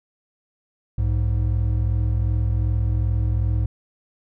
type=tone pair together; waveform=triangle; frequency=62.28 / 104.9 Hz; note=B1 / G#2; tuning=+15 / +18 cents; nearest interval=major sixth; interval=903 cents; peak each=-19 dBFS; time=0.98-3.66 s; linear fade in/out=5 ms; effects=none